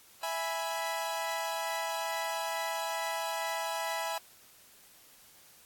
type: chord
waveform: sawtooth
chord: E major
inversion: none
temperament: equal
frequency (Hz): 659.3 / 830.6 / 987.8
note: E5 / G#5 / B5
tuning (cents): 0 / 0 / 0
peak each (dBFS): -33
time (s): 0.23-4.18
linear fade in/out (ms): 2
effects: white hiss -58 dBFS RMS until 5.65 s + AAC 64 kbps